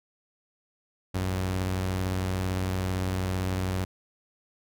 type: tone pair together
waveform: sawtooth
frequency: 55.5 / 93.2 Hz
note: A1 / F#2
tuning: +16 / +13 cents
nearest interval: major sixth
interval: 897 cents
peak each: -33 / -23 dBFS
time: 1.14-3.85 s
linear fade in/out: 10 ms
effects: none